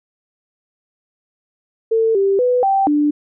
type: tone with pitch steps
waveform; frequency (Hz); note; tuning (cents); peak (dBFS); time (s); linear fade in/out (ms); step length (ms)
sine; 449.1 / 392.8 / 496.2 / 780 / 295.2; A4 / G4 / B4 / G5 / D4; +35 / +4 / +8 / -9 / +9; -12; 1.91-3.11; 10; 240
effects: none